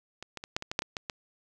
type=clicks; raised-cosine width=0.2 ms; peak=-23 / -21 / -22 / -11 / -20 / -16 / -8 / -17 / -16 / -16 dBFS; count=10; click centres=0.226 / 0.373 / 0.439 / 0.565 / 0.624 / 0.715 / 0.791 / 0.821 / 0.968 / 1.098 s; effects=none